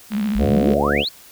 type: tone with vibrato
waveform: sine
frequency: 210 Hz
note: G#3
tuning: 19 cents sharp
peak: -18 dBFS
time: 0.1-0.78 s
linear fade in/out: 50 ms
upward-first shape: sine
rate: 14 Hz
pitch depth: 76 cents each way
type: click train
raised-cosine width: 0.3 ms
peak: -17 dBFS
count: 41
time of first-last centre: 0.12-0.735 s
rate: 65 Hz
type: exponential sweep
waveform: sine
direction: up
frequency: 44.57 to 4582 Hz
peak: -20 dBFS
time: 0.35-1.09 s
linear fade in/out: 10 ms
type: harmonic tone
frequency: 72 Hz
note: D2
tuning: 34 cents flat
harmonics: 1 / 2 / 3 / 4 / 5 / 6 / 7 / 8 / 9 / 10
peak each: -27 / -29 / -24 / -27 / -27 / -25 / -23 / -27 / -30 / -30 dBFS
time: 0.38-1.05 s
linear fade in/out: 50 ms
effects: white hiss -45 dBFS RMS until 1.31 s